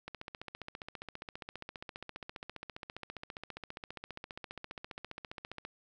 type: click train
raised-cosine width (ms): 0.3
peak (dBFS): -26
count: 84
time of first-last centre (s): 0.08-5.65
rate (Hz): 14.9
effects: none